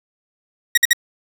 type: tone bursts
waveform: sawtooth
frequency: 1895 Hz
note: A#6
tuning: 28 cents sharp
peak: -6 dBFS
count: 3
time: 0.75-0.932 s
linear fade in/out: 5 ms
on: 26 ms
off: 52 ms
effects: none